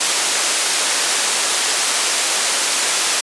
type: low-pass noise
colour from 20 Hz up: white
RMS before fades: -18 dBFS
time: 0-3.21 s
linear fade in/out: 10 ms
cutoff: 10000 Hz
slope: 24 dB/octave
effects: high-pass 400 Hz 12 dB/octave + resampled to 24000 Hz